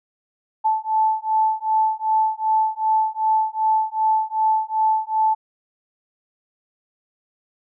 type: beating tone pair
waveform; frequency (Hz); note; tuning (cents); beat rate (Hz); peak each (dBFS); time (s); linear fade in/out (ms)
sine; 873 / 875.6; A5 / A5; -14 / -9; 2.6; -20; 0.64-5.35; 20
effects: none